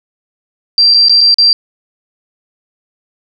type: tone with dropouts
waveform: sine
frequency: 4714 Hz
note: D8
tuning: 6 cents sharp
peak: -4 dBFS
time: 0.78-1.53 s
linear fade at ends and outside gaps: 1 ms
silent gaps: 0.94-0.944 / 1.085-1.095 / 1.208-1.212 / 1.343-1.384 s
effects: none